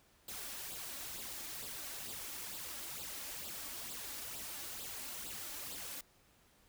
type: noise with flanger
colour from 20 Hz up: white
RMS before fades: -45 dBFS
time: 0.28-6.01 s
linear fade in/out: 5 ms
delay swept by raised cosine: 0.24 to 3.64 ms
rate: 2.2 Hz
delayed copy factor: +0.65
effects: pink hiss -68 dBFS RMS until 6.68 s